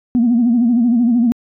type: tone with vibrato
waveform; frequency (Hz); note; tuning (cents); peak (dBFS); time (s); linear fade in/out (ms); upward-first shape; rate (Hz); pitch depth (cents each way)
sine; 237.7; A#3; +34; -9; 0.15-1.32; 0; sine; 13; 91
effects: tanh soft clip ceiling -6 dBFS